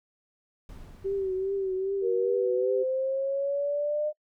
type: noise with exponential decay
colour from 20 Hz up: brown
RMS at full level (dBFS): -42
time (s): 0.69-3.09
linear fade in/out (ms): 1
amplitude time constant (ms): 520
type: tone with vibrato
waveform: sine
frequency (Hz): 384.4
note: G4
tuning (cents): -34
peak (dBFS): -26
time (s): 1.04-2.84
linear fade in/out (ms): 20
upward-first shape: triangle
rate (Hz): 2.5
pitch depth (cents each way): 60
type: exponential sweep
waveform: sine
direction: up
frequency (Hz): 465.3 to 608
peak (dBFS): -25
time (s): 2.01-4.13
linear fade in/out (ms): 50
effects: noise-tail reverb RT60 0.1 s tail -24 dB re dry